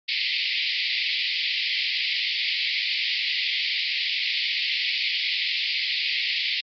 pink band-pass noise, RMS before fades -26 dBFS, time 0.08-6.61 s, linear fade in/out 10 ms, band 2000 to 4900 Hz, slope 96 dB/octave, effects Opus 48 kbps

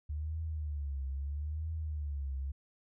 sine tone with vibrato, 73.42 Hz, D2, in tune, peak -34 dBFS, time 0.09-2.52 s, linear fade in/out 10 ms, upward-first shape triangle, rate 0.77 Hz, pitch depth 170 cents each way, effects none

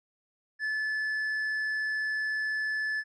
sine tone with tanh clipping, 1733 Hz, A6, 27 cents flat, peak -29 dBFS, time 0.59-3.04 s, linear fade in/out 50 ms, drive 4 dB, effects none

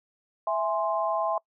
sine chord, E augmented, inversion none, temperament equal, 659.3 / 830.6 / 1046.5 Hz, E5 / G#5 / B#5, 0 / 0 / 0 cents, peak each -27 / -30 / -29 dBFS, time 0.47-1.38 s, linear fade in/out 2 ms, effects noise-tail reverb RT60 0.1 s tail -25 dB re dry

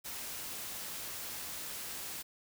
white noise, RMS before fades -42 dBFS, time 0.04-2.23 s, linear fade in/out 20 ms, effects none

